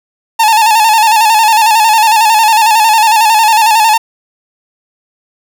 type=tone with vibrato; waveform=45% pulse; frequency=880 Hz; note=A5; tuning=in tune; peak=-5 dBFS; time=0.39-3.98 s; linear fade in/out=10 ms; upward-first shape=square; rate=11 Hz; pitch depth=57 cents each way; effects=none